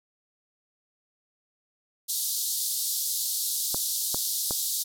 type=band-pass noise; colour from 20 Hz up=white; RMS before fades=-29 dBFS; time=2.08-4.84 s; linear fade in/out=20 ms; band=3700 to 15000 Hz; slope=48 dB/octave
type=clicks; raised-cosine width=1 ms; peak=-18 dBFS; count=3; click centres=3.745 / 4.145 / 4.509 s
effects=none